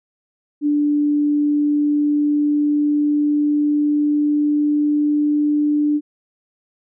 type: tone with pitch glide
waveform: sine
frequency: 293.7 to 296.3 Hz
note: D4 to D4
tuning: 0 to +15 cents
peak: -14 dBFS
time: 0.61-6.01 s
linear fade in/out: 50 ms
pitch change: +15 cents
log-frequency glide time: 1.24-5.45 s
effects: none